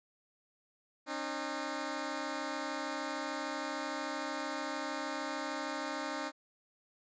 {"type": "tone pair together", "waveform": "10% pulse", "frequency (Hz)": [271, 304.2], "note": ["C#4", "D#4"], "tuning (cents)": [-39, -39], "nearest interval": "major second", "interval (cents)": 200, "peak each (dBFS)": [-31, -30], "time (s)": [1.06, 6.32], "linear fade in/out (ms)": 50, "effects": ["resampled to 16000 Hz"]}